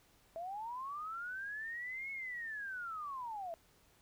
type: linear two-way sweep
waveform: sine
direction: up then down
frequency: 646 to 2200 to 646 Hz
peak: -40 dBFS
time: 0.36-3.54 s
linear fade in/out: 0 ms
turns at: 2.11 s
effects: pink hiss -68 dBFS RMS until 4.01 s